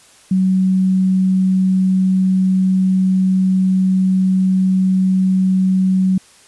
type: tone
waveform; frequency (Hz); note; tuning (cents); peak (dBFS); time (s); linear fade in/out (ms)
sine; 187.7; F#3; +25; -11; 0.31-6.18; 5
effects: white hiss -47 dBFS RMS until 6.47 s + resampled to 24000 Hz